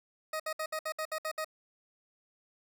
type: tone bursts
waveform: 20% pulse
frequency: 627 Hz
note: D#5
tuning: 13 cents sharp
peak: -28 dBFS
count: 9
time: 0.33-1.446 s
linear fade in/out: 5 ms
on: 68 ms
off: 63 ms
effects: none